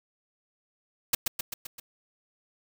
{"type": "noise with echo", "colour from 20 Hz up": "white", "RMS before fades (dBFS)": -23, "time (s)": [1.13, 1.15], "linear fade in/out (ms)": 5, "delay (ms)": 130, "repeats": 5, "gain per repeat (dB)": -4, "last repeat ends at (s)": 1.8, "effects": []}